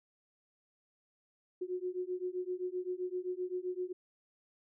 sine beating tone pair, 360.2 / 367.9 Hz, F#4 / F#4, -46 / -10 cents, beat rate 7.7 Hz, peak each -38 / -38 dBFS, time 1.61-3.93 s, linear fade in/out 10 ms, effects none

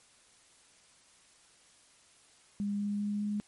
sine tone with pitch steps, 203.3 / 204.7 / 206.1 / 207.6 Hz, G#3 / G#3 / G#3 / G#3, -37 / -25 / -13 / 0 cents, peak -30 dBFS, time 2.6-3.4 s, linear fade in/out 0 ms, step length 200 ms, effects white hiss -62 dBFS RMS until 3.47 s + MP3 48 kbps

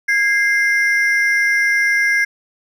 triangle ring-modulated tone, 1868 Hz, A#6, 3 cents sharp, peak -8 dBFS, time 0.08-2.25 s, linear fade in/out 10 ms, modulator 226 Hz, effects none

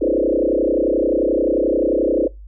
sine tone with frequency modulation, 424 Hz, G#4, 36 cents sharp, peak -14 dBFS, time 0.01-2.28 s, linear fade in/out 10 ms, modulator 31.4 Hz, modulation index 4.3, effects noise-tail reverb RT60 0.2 s tail -22 dB re dry + added 50 Hz sine -35 dBFS peak until 2.47 s

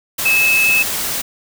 sine tone in noise, 2600 Hz, E7, 24 cents flat, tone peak -11 dBFS, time 0.25-0.83 s, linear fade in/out 10 ms, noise white, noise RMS -21 dBFS, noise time 0.18-1.22 s, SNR +7 dB, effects none

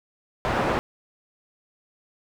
white low-pass noise, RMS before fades -24 dBFS, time 0.45-0.79 s, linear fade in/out 0 ms, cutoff 1000 Hz, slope 12 dB/octave, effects none

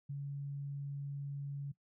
sine tone, 141.1 Hz, C#3, 31 cents sharp, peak -38 dBFS, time 0.09-1.72 s, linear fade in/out 10 ms, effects noise-tail reverb RT60 0.1 s tail -18 dB re dry

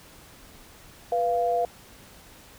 sine tone pair together, 490.4 / 693 Hz, B4 / F5, -12 / -14 cents, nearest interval tritone, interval 598 cents, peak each -26 / -23 dBFS, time 1.12-1.65 s, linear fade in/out 2 ms, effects pink hiss -50 dBFS RMS until 2.58 s

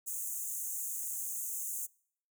pink high-pass noise, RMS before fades -38 dBFS, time 0.06-1.87 s, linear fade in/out 20 ms, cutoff 6400 Hz, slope 96 dB/octave, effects noise-tail reverb RT60 0.6 s tail -25 dB re dry

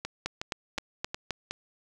two click trains, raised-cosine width 0.2 ms, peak -16 / -13 dBFS, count 5 / 5, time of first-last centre 0.05-1.51 / 0.26-1.307 s, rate 2.74 / 3.82 Hz, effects none

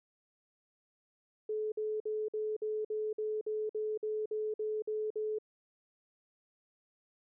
sine tone bursts, 429.8 Hz, A4, 41 cents flat, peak -32 dBFS, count 14, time 1.49-5.386 s, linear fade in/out 5 ms, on 230 ms, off 52 ms, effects none

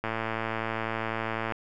click train, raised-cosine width 0.5 ms, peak -15 dBFS, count 167, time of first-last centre 0.04-1.522 s, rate 112 Hz, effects none

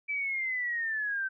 sine linear sweep, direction down, 2321 to 1533 Hz, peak -29 dBFS, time 0.08-1.29 s, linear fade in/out 20 ms, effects none

